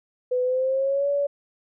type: tone with pitch glide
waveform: sine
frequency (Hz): 501 to 568.9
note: B4 to C#5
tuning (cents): +25 to +45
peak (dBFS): -20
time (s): 0.31-1.27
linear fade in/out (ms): 10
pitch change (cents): +220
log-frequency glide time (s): 0.43-1.09
effects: none